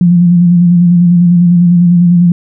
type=tone with vibrato; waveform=sine; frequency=174.61 Hz; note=F3; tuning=in tune; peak=-3 dBFS; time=0.01-2.32 s; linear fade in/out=2 ms; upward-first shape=square; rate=10 Hz; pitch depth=29 cents each way; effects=none